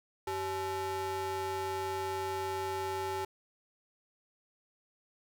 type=ring-modulated tone; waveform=square; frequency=238.1 Hz; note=A#3; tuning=37 cents sharp; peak=-31 dBFS; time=0.27-3.25 s; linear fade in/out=5 ms; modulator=623 Hz; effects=none